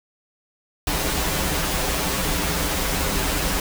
pink noise with comb filter, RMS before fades -23 dBFS, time 0.87-3.6 s, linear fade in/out 2 ms, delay 8.6 ms, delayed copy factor -0.8, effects none

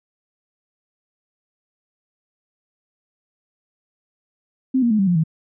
sine tone with pitch steps, 260.9 / 236.5 / 214.4 / 194.33 / 176.15 / 159.68 Hz, C4 / A#3 / A3 / G3 / F3 / D#3, -5 / +25 / -45 / -15 / +15 / +45 cents, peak -14 dBFS, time 4.74-5.238 s, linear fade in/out 10 ms, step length 83 ms, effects none

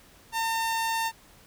sawtooth tone, 906 Hz, A#5, 50 cents flat, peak -22 dBFS, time 0.32-1.12 s, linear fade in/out 50 ms, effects pink hiss -55 dBFS RMS until 1.46 s

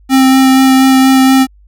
square tone with vibrato, 264 Hz, C4, 16 cents sharp, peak -5 dBFS, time 0.09-1.47 s, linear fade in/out 50 ms, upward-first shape sine, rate 4.2 Hz, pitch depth 10 cents each way, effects added 50 Hz sine -40 dBFS peak until 1.67 s

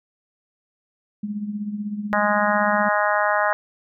sine tone with tremolo, 207.7 Hz, G#3, in tune, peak -22 dBFS, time 1.23-2.89 s, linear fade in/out 5 ms, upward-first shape triangle, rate 16 Hz, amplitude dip 70%
harmonic tone, 207.7 Hz, G#3, in tune, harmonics 3 / 4 / 5 / 6 / 7 / 8 / 9, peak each -23 / -24 / -25 / -26 / -26 / -27 / -28 dBFS, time 2.13-3.53 s, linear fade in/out 0 ms
effects none

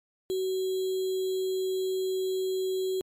sine tone with sample-and-hold, 376 Hz, F#4, 28 cents sharp, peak -26 dBFS, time 0.3-3.01 s, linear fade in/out 0 ms, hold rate 3675 Hz, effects MP3 64 kbps

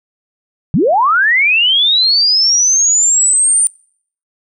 sine linear sweep, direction up, 123.47 to 9140 Hz, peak -8 dBFS, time 0.74-3.67 s, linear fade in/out 0 ms, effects noise-tail reverb RT60 0.6 s tail -26 dB re dry

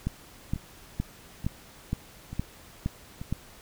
two click trains, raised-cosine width 5 ms, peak -15 / -24 dBFS, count 8 / 4, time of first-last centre 0.07-3.326 / 0.56-3.215 s, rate 2.15 / 1.13 Hz, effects pink hiss -51 dBFS RMS until 3.61 s

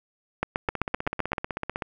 two click trains, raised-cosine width 0.5 ms, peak -9 / -14 dBFS, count 8 / 19, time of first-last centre 0.43-1.332 / 0.69-1.822 s, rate 7.76 / 15.9 Hz, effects none

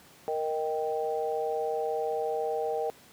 sine chord, Eb major, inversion second, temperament equal, 466.2 / 622.3 / 784 Hz, Bb4 / Eb5 / G5, 0 / 0 / 0 cents, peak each -30 / -34 / -33 dBFS, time 0.28-2.9 s, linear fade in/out 0 ms, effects pink hiss -55 dBFS RMS until 3.12 s + high-pass 100 Hz 12 dB/octave

